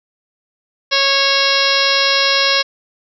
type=harmonic tone with a mistuned harmonic; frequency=550 Hz; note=C#5; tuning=14 cents flat; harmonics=1 / 2 / 3 / 4 / 5 / 6 / 7 / 8 / 9 / 10; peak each=-21 / -21 / -21 / -21 / -21 / -21 / -21 / -21 / -21 / -21 dBFS; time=0.91-2.63 s; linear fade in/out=20 ms; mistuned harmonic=8; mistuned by=-77 cents; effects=none